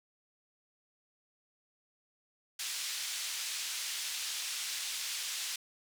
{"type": "band-pass noise", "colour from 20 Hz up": "pink", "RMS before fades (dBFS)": -38, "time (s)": [2.59, 5.56], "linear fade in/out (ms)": 5, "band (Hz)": [3100, 8800], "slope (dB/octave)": 12, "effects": []}